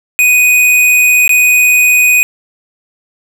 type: tone with dropouts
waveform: square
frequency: 2489 Hz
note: D#7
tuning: in tune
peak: -6 dBFS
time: 0.19-2.23 s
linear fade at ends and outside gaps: 0 ms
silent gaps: 1.278-1.293 s
effects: none